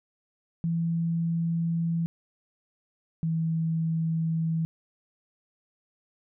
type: tone pair in turn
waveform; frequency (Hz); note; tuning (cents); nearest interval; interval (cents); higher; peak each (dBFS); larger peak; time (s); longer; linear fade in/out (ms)
sine; 166.8 / 162.61; E3 / E3; +21 / -23; unison; 44; first; -24; neither; 0.64-2.06 / 3.23-4.65; neither; 0
effects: none

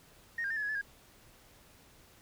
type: tone with pitch steps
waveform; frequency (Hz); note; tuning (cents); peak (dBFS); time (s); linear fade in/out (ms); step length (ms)
sine; 1857 / 1605 / 1800 / 1713 / 1669 / 1731 / 1630; A#6 / G6 / A6 / A6 / G#6 / A6 / G#6; -7 / +40 / +39 / -47 / +8 / -29 / -33; -31; 0.38-0.814; 5; 62
effects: tanh soft clip ceiling -27 dBFS + pink hiss -60 dBFS RMS until 2.21 s

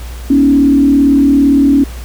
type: tone with frequency modulation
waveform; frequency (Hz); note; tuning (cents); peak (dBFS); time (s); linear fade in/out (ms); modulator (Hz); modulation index
sine; 278.5; C#4; +8; -5; 0.3-1.84; 5; 37.7; 0.7
effects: added 60 Hz sine -23 dBFS peak until 2.04 s + pink hiss -34 dBFS RMS until 2.04 s

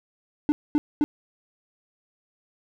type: tone bursts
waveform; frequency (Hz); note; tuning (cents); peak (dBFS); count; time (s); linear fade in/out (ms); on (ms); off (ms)
triangle; 296.5; D4; +17; -15; 3; 0.49-1.04; 0; 30; 230
effects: none

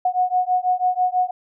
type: beating tone pair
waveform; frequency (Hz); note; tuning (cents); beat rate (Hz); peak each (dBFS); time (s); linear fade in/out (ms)
sine; 728 / 734.1; F#5 / F#5; -28 / -14; 6.1; -20; 0.05-1.31; 5
effects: none

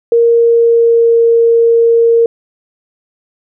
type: tone with pitch glide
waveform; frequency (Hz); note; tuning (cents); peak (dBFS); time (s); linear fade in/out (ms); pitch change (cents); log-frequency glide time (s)
sine; 466.7 to 462.9; A#4 to A#4; +2 to -12; -5; 0.12-2.26; 2; -14; 0.26-1.17
effects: none

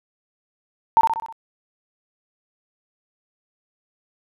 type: tone with echo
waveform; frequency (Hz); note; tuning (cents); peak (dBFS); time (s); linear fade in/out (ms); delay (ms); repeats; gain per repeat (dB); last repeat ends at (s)
sine; 905; A5; +48; -9; 0.97-1.01; 0; 63; 5; -5; 1.325
effects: none

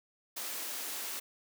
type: high-pass noise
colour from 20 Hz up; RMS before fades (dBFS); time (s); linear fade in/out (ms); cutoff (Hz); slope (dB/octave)
white; -39; 0.36-1.2; 10; 250; 24
effects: none

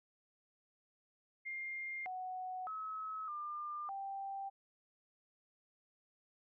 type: tone with pitch steps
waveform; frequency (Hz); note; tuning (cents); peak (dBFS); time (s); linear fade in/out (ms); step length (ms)
sine; 2114 / 741 / 1286 / 1199 / 785; C7 / F#5 / E6 / D6 / G5; +17 / +2 / -43 / +36 / +2; -40; 1.45-4.5; 20; 610
effects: none

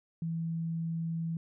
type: tone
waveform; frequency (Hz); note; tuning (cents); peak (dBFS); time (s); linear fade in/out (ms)
sine; 164.81; E3; 0; -31; 0.22-1.37; 2
effects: none

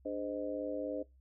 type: harmonic tone with a mistuned harmonic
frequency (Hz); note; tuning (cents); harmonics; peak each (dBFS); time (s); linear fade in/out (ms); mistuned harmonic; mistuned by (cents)
103.6; G#2; -4; 3 / 4 / 5 / 6; -39 / -45 / -39 / -41; 0.05-1.03; 10; 3; -94
effects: noise-tail reverb RT60 0.2 s tail -20 dB re dry + added 65 Hz sine -60 dBFS peak until 1.2 s

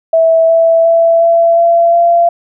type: tone with pitch steps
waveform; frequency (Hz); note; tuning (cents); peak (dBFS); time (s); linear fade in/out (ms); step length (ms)
sine; 654 / 660.1 / 666.2 / 672.4 / 678.6 / 684.9; E5 / E5 / E5 / E5 / F5 / F5; -14 / +2 / +18 / +34 / -50 / -34; -5; 0.13-2.29; 5; 360
effects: none

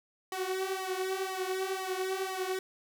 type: tone with flanger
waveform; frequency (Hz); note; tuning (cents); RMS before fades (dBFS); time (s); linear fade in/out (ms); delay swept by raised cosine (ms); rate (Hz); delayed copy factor
sawtooth; 377.5; F#4; +35; -34; 0.32-2.59; 2; 0.99 to 5.89; 2; +0.8
effects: none

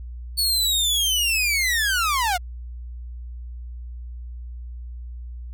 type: linear sweep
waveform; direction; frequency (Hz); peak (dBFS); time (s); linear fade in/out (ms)
sawtooth; down; 4463 to 679; -16; 0.37-2.38; 20
effects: added 60 Hz sine -32 dBFS peak until 5.53 s

